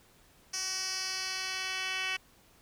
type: tone with band-pass filter sweep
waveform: 10% pulse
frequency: 376.6 Hz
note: F#4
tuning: 31 cents sharp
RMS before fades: -35 dBFS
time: 0.53-2.17 s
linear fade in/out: 10 ms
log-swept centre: 5800 to 3000 Hz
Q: 2.8
effects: pink hiss -62 dBFS RMS until 2.61 s